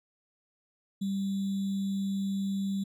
sine tone with sample-and-hold, 196 Hz, G3, in tune, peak -28 dBFS, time 1.01-2.84 s, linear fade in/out 10 ms, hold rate 3675 Hz, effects resampled to 32000 Hz

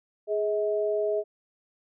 sine tone pair together, 417.1 / 639 Hz, G#4 / D#5, +7 / +46 cents, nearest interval perfect fifth, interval 739 cents, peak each -26 / -27 dBFS, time 0.27-1.24 s, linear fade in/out 50 ms, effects none

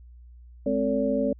sine tone cluster, 210.5 / 263 / 446.9 / 570 Hz, G#3 / C4 / A4 / C#5, +24 / +9 / +27 / +48 cents, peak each -29 / -26 / -30 / -26 dBFS, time 0.66-1.33 s, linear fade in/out 5 ms, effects added 60 Hz sine -45 dBFS peak until 1.39 s

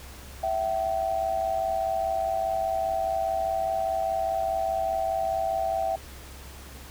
sine tone pair together, 662 / 766.9 Hz, E5 / G5, +7 / -38 cents, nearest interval minor third, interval 255 cents, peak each -27 dBFS, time 0.43-5.96 s, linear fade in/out 5 ms, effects added 67 Hz sine -44 dBFS peak until 6.9 s + pink hiss -46 dBFS RMS until 6.9 s

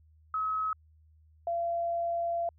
sine tone pair in turn, 1281 / 682.5 Hz, E6 / F5, -50 / -40 cents, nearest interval major seventh, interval 1090 cents, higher first, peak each -28 / -28 dBFS, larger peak neither, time 0.34-0.73 / 1.47-2.49 s, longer second, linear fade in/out 2 ms, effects added 78 Hz sine -58 dBFS peak until 2.58 s

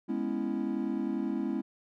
triangle chord, C# minor seventh, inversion second, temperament equal, 207.7 / 246.9 / 277.2 / 329.6 Hz, G#3 / B3 / C#4 / E4, 0 / 0 / 0 / 0 cents, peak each -33 dBFS, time 0.08-1.62 s, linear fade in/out 20 ms, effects none

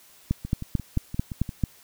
two click trains, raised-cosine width 5 ms, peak -20 / -10 dBFS, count 7 / 7, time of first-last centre 0.45-1.492 / 0.31-1.637 s, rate 5.76 / 4.52 Hz, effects white hiss -54 dBFS RMS until 1.83 s

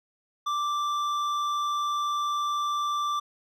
triangle tone with hard clipping, 1174.7 Hz, D6, in tune, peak -27 dBFS, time 0.46-3.2 s, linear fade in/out 10 ms, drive 12 dB, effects none

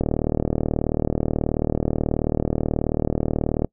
click train, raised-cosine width 2 ms, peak -7 dBFS, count 141, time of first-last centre 0.01-3.646 s, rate 38.5 Hz, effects noise-tail reverb RT60 0.1 s tail -26 dB re dry

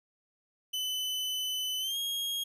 40% pulse tone with pitch glide, 3015 to 3269 Hz, F#7 to G#7, +32 to -28 cents, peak -30 dBFS, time 0.73-2.44 s, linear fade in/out 10 ms, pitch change +140 cents, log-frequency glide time 1.8-1.97 s, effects none

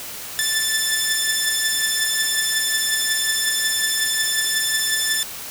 10% pulse beating tone pair, 1755 / 1760.5 Hz, A6 / A6, -5 / 0 cents, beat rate 5.5 Hz, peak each -16 / -11 dBFS, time 0.39-5.23 s, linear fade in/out 0 ms, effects white hiss -33 dBFS RMS until 5.5 s

